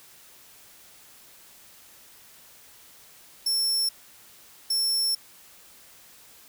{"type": "tone bursts at uneven times", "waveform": "sawtooth", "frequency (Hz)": 5400, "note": "E8", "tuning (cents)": 41, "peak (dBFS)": -20, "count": 2, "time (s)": [[3.46, 3.89], [4.7, 5.15]], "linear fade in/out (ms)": 5, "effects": ["white hiss -52 dBFS RMS until 6.48 s"]}